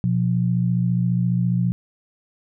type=tone pair together; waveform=sine; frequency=122.64 / 177.3 Hz; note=B2 / F3; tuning=-12 / +26 cents; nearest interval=tritone; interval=638 cents; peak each=-20 dBFS; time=0.04-1.72 s; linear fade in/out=0 ms; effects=none